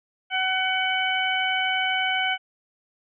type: harmonic tone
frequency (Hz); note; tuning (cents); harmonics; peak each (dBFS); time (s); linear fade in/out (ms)
752; F#5; +28; 1 / 2 / 3 / 4; -27 / -27 / -27 / -27; 0.3-2.38; 50
effects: none